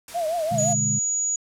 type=noise; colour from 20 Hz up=white; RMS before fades=-39 dBFS; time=0.08-0.73 s; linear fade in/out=2 ms
type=tone with vibrato; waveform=sine; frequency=659.3 Hz; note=E5; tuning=in tune; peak=-22 dBFS; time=0.14-0.75 s; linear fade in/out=20 ms; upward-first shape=triangle; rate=5.8 Hz; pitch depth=140 cents each way
type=chord; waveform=sine; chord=G# diminished; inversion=first; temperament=equal with one note detuned; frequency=121.77 / 146.83 / 207.7 Hz; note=B2 / D3 / G#3; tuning=-24 / 0 / 0 cents; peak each=-28 dBFS; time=0.51-0.99 s; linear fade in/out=10 ms
type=tone; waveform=sine; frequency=6820 Hz; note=G#8; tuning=45 cents sharp; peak=-21 dBFS; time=0.58-1.36 s; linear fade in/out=5 ms
effects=low-pass 11000 Hz 12 dB/octave